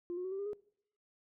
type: tone with pitch steps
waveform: sine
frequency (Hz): 349.2 / 361.7 / 374.7 / 388.1 / 402.1 / 416.5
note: F4 / F#4 / F#4 / G4 / G4 / G#4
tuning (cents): 0 / -39 / +22 / -17 / +44 / +5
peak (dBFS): -35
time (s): 0.1-0.532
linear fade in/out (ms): 0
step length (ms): 72
effects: noise-tail reverb RT60 0.7 s tail -23 dB re dry + tanh soft clip ceiling -32 dBFS